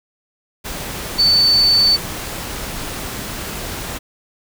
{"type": "tone in noise", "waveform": "sine", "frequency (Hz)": 4515, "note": "C#8", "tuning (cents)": 31, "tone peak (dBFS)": -10, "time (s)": [1.18, 1.97], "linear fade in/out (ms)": 20, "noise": "pink", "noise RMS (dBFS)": -27, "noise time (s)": [0.64, 3.99], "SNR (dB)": 14, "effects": []}